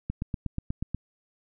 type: click train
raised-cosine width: 5 ms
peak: -17 dBFS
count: 8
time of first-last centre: 0.1-0.946 s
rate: 8.27 Hz
effects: none